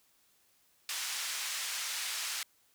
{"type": "band-pass noise", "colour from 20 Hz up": "white", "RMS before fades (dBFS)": -37, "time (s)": [0.89, 2.43], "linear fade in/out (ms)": 2, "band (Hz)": [1300, 7400], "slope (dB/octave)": 12, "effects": ["white hiss -69 dBFS RMS until 2.74 s"]}